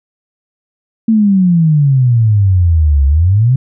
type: exponential two-way sweep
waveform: sine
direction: down then up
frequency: 228 to 67.5 to 135.1 Hz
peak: -6 dBFS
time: 1.08-3.56 s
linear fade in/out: 5 ms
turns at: 3.06 s
effects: none